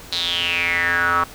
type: tone with band-pass filter sweep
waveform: square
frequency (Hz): 86.5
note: F2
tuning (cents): -16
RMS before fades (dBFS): -20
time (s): 0.12-1.24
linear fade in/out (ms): 5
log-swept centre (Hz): 4100 to 1200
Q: 7.9
effects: pink hiss -40 dBFS RMS until 1.34 s